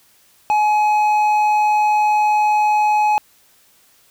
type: tone with hard clipping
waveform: triangle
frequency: 845 Hz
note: G#5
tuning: 30 cents sharp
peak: -14 dBFS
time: 0.5-3.18 s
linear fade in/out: 0 ms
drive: 9 dB
effects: white hiss -54 dBFS RMS until 4.1 s